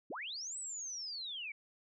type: linear two-way sweep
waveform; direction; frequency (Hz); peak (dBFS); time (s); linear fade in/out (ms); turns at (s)
sine; up then down; 174.61 to 8100 to 2202; -40; 0.1-1.52; 5; 0.58
effects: none